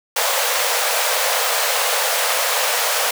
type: high-pass noise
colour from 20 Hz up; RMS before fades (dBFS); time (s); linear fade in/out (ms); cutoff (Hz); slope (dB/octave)
pink; -19; 0.16-3.11; 5; 470; 96
effects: none